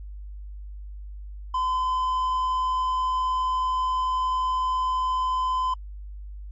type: tone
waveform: triangle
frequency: 1021 Hz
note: C6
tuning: 43 cents flat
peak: -20 dBFS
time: 1.54-5.74 s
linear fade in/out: 5 ms
effects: added 50 Hz sine -35 dBFS peak until 6.51 s + MP3 32 kbps